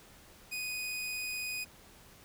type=tone; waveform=sawtooth; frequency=2489 Hz; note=D#7; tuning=in tune; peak=-32 dBFS; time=0.51-1.65 s; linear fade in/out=20 ms; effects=pink hiss -57 dBFS RMS until 2.24 s